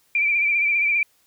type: tone with vibrato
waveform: sine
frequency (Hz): 2349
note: D7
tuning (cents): 0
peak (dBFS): -17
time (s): 0.15-1.03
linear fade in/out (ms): 2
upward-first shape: sine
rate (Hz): 15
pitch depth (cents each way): 46
effects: white hiss -62 dBFS RMS until 1.26 s